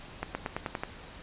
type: accelerating click train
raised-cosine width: 0.5 ms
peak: -16 dBFS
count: 7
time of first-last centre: 0.23-0.835 s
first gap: 120 ms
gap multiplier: 0.93
effects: pink hiss -47 dBFS RMS until 1.22 s + resampled to 8000 Hz